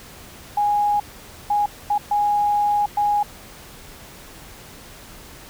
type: tone bursts at uneven times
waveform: sine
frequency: 826 Hz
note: G#5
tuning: 10 cents flat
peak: -16 dBFS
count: 5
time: 0.57-1 / 1.5-1.66 / 1.9-1.98 / 2.11-2.86 / 2.97-3.23 s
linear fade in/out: 5 ms
effects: pink hiss -42 dBFS RMS until 5.49 s